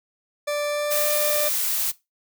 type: tone with pitch glide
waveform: 40% pulse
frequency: 587.3 to 595.2 Hz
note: D5 to D5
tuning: 0 to +23 cents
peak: -22 dBFS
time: 0.47-1.49 s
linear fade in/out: 10 ms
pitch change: +23 cents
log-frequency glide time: 0.68-1.11 s
type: noise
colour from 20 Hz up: blue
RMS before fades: -24 dBFS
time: 0.9-1.92 s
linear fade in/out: 20 ms
effects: noise-tail reverb RT60 0.2 s tail -18 dB re dry